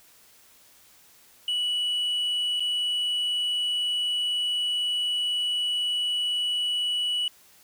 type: tone with dropouts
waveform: sine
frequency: 2946 Hz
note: F#7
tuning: 8 cents flat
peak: -21 dBFS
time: 1.48-7.28 s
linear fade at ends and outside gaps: 2 ms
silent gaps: 2.597-2.604 s
effects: tanh soft clip ceiling -23 dBFS + white hiss -56 dBFS RMS until 7.63 s